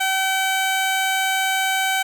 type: tone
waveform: 15% pulse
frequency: 765 Hz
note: G5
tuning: 42 cents flat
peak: -12 dBFS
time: 0-2.03 s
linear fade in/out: 10 ms
effects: none